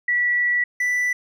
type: tone pair in turn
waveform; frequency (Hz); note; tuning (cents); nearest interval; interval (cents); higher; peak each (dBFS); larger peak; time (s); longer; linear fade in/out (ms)
sine / triangle; 1949 / 1976.2; B6 / B6; -23 / +1; unison; 24; second; -17; neither; 0.08-0.64 / 0.8-1.13; first; 5
effects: none